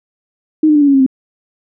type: tone with pitch steps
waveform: sine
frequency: 311.1 / 302.4 / 294 / 285.8 / 277.8 / 270 / 262.5 Hz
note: D#4 / D#4 / D4 / D4 / C#4 / C#4 / C4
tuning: 0 / -49 / +2 / -47 / +4 / -45 / +6 cents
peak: -6 dBFS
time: 0.63-1.064 s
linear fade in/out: 5 ms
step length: 62 ms
effects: none